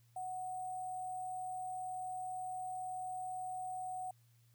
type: tone with sample-and-hold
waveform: sine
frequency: 739 Hz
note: F#5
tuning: 2 cents flat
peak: -39 dBFS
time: 0.16-4.11 s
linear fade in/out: 5 ms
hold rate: 8820 Hz
effects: added 117 Hz sine -65 dBFS peak until 4.54 s + white hiss -75 dBFS RMS until 4.54 s